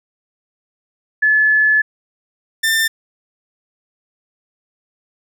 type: tone pair in turn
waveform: sine / sawtooth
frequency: 1723 / 1791.6 Hz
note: A6 / A6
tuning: -37 / +31 cents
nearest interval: minor second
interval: 68 cents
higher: second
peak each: -10 dBFS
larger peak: neither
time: 1.22-1.82 / 2.63-2.88 s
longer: first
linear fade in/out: 10 ms
effects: none